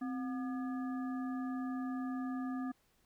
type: harmonic tone with a mistuned harmonic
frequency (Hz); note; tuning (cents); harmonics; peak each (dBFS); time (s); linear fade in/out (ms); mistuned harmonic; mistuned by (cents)
242.1; B3; -34; 1 / 3 / 5 / 7; -36 / -48 / -49 / -54; 0.01-2.72; 10; 1; +120
effects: pink hiss -73 dBFS RMS until 3.05 s